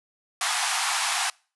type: band-pass noise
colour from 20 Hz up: pink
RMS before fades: -26 dBFS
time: 0.41-1.3 s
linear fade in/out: 2 ms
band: 710 to 11000 Hz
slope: 96 dB/octave
effects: noise-tail reverb RT60 0.4 s tail -26 dB re dry